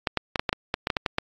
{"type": "clicks", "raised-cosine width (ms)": 0.3, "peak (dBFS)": -7, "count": 12, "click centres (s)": [0.072, 0.173, 0.358, 0.395, 0.492, 0.529, 0.741, 0.871, 0.902, 0.968, 1.062, 1.184], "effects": ["AAC 48 kbps"]}